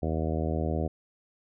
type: harmonic tone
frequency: 79.5 Hz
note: D#2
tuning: 38 cents sharp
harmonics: 1 / 2 / 3 / 4 / 5 / 6 / 7 / 8 / 9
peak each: -30 / -33 / -35 / -36 / -37 / -38 / -38 / -39 / -40 dBFS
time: 0.02-0.88 s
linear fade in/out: 10 ms
effects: none